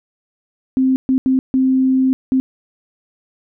sine tone bursts at uneven times, 261.6 Hz, C4, in tune, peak -11 dBFS, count 5, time 0.77-0.96 / 1.09-1.18 / 1.26-1.39 / 1.54-2.13 / 2.32-2.4 s, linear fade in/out 0 ms, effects none

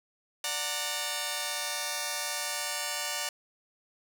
5% pulse chord, D augmented, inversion none, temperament just, 587.3 / 734.2 / 917.7 Hz, D5 / F#5 / A#5, 0 / -14 / -27 cents, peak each -24 / -25 / -23 dBFS, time 0.44-3.29 s, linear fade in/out 2 ms, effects none

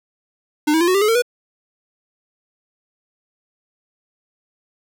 square tone with pitch steps, 300 / 321.5 / 344.6 / 369.3 / 395.9 / 424.3 / 454.7 / 487.4 Hz, D4 / E4 / F4 / F#4 / G4 / G#4 / A#4 / B4, +37 / -43 / -23 / -3 / +17 / +37 / -43 / -23 cents, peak -14 dBFS, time 0.67-1.222 s, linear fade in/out 10 ms, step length 69 ms, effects 9-bit

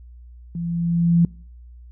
sine tone with level ramp, 170 Hz, F3, 46 cents flat, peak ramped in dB -25 to -11 dBFS, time 0.55-1.25 s, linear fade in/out 2 ms, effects noise-tail reverb RT60 0.5 s tail -24 dB re dry + added 60 Hz sine -40 dBFS peak until 1.91 s

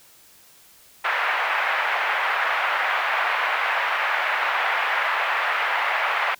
white band-pass noise, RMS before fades -23 dBFS, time 1.04-6.35 s, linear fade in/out 10 ms, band 680 to 2200 Hz, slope 24 dB/octave, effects white hiss -52 dBFS RMS until 6.39 s

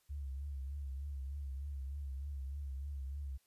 sine tone with vibrato, 69.3 Hz, C#2, in tune, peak -39 dBFS, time 0.09-3.38 s, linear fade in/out 20 ms, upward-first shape triangle, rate 3.3 Hz, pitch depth 88 cents each way, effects white hiss -75 dBFS RMS until 3.46 s + resampled to 32000 Hz

